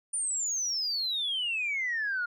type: exponential sweep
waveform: sine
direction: down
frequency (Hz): 9370 to 1400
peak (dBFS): -27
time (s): 0.13-2.26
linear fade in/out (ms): 10
effects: tanh soft clip ceiling -24 dBFS